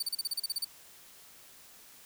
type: tone bursts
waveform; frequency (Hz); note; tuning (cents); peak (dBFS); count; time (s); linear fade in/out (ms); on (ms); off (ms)
sawtooth; 4575; D8; -46; -27; 11; 0-0.647; 5; 27; 35
effects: white hiss -55 dBFS RMS until 2.05 s